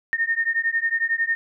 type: beating tone pair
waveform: sine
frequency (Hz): 1826 / 1837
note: A#6 / A#6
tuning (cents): -36 / -26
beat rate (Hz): 11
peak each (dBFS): -23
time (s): 0.13-1.35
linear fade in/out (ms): 0
effects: none